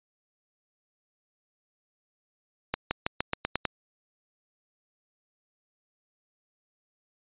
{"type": "accelerating click train", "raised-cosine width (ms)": 0.3, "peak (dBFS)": -10, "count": 8, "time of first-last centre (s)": [2.74, 3.653], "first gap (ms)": 170, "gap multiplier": 0.91, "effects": ["resampled to 8000 Hz"]}